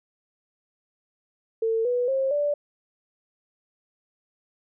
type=tone with pitch steps; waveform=sine; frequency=449.9 / 490.6 / 535 / 583.4 Hz; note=A4 / B4 / C5 / D5; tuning=+39 / -12 / +38 / -12 cents; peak=-21 dBFS; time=1.62-2.54 s; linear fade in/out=5 ms; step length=230 ms; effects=none